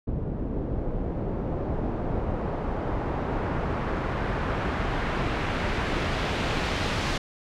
pink noise with low-pass filter sweep, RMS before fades -28 dBFS, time 0.07-7.18 s, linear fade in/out 5 ms, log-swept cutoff 360 to 4200 Hz, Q 0.84, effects none

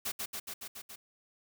white noise with echo, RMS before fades -35 dBFS, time 0.05-0.12 s, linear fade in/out 10 ms, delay 140 ms, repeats 6, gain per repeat -2 dB, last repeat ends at 0.96 s, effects none

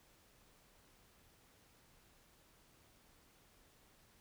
silence, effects pink hiss -68 dBFS RMS until 4.2 s

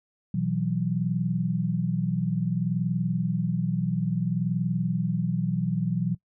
sine chord, B suspended fourth, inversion none, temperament just, 123.47 / 164.63 / 185.21 Hz, B2 / E3 / F#3, 0 / -2 / +2 cents, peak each -30 / -27 / -27 dBFS, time 0.34-6.15 s, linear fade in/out 5 ms, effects noise-tail reverb RT60 0.1 s tail -20 dB re dry

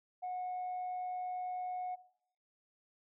sine tone with amplitude modulation, 730 Hz, F#5, 24 cents flat, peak -34 dBFS, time 0.22-1.96 s, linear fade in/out 20 ms, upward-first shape sine, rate 109 Hz, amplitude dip 25%, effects noise-tail reverb RT60 0.7 s tail -18 dB re dry + tanh soft clip ceiling -34 dBFS

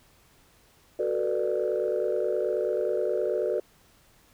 sine chord, B minor seventh, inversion second, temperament just, 370.4 / 444.5 / 493.9 / 592.7 Hz, F#4 / A4 / B4 / D5, +2 / +18 / 0 / +16 cents, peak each -29 dBFS, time 0.99-3.6 s, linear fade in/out 5 ms, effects tanh soft clip ceiling -17 dBFS + pink hiss -60 dBFS RMS until 4.33 s

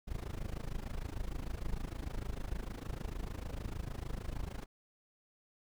brown noise with amplitude modulation, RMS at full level -36 dBFS, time 0.07-4.66 s, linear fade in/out 20 ms, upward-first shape sine, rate 26.6 Hz, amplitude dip 90%, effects none

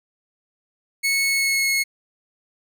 sawtooth tone with pitch glide, 2201 to 2176 Hz, C#7 to C#7, -13 to -33 cents, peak -15 dBFS, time 1.03-1.84 s, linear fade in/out 20 ms, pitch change -20 cents, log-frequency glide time 1.25-1.69 s, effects none

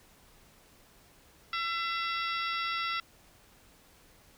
harmonic tone with a mistuned harmonic, 673 Hz, E5, 36 cents sharp, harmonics 2 / 3 / 4 / 5 / 6 / 7 / 8, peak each -33 / -37 / -39 / -41 / -43 / -44 / -45 dBFS, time 1.53-3 s, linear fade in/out 2 ms, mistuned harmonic 6, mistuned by -83 cents, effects pink hiss -60 dBFS RMS until 4.37 s

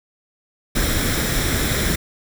pink noise with comb filter, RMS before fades -20 dBFS, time 0.75-1.96 s, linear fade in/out 10 ms, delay 0.54 ms, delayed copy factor +0.55, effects none

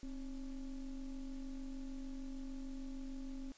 triangle ring-modulated tone, 144.3 Hz, D3, 30 cents flat, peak -37 dBFS, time 0.03-3.52 s, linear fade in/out 0 ms, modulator 121 Hz, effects white hiss -63 dBFS RMS until 3.57 s + resampled to 16000 Hz

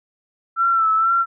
sine tone with vibrato, 1335 Hz, E6, 22 cents sharp, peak -14 dBFS, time 0.56-1.26 s, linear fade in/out 50 ms, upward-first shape sine, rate 2.1 Hz, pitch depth 43 cents each way, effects none

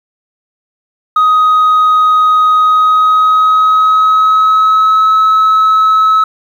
sine tone with pitch glide, 1254 to 1292.2 Hz, D#6 to E6, +13 to -35 cents, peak -3 dBFS, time 1.16-6.24 s, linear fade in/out 5 ms, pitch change +52 cents, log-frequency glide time 2.56-5.13 s, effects tanh soft clip ceiling -4 dBFS + 7-bit

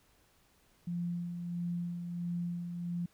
sine tone with tremolo, 173.5 Hz, F3, 11 cents flat, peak -32 dBFS, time 0.87-3.06 s, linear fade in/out 5 ms, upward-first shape sine, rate 1.5 Hz, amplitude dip 45%, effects pink hiss -68 dBFS RMS until 3.13 s

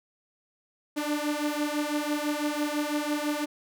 sawtooth beating tone pair, 293.7 / 299.7 Hz, D4 / D4, 0 / +35 cents, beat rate 6 Hz, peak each -26 dBFS, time 0.96-3.46 s, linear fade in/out 20 ms, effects none

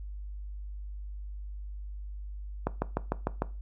click train, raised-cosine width 1 ms, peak -13 dBFS, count 6, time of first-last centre 2.67-3.421 s, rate 6.66 Hz, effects noise-tail reverb RT60 0.3 s tail -17 dB re dry + added 50 Hz sine -37 dBFS peak until 3.61 s

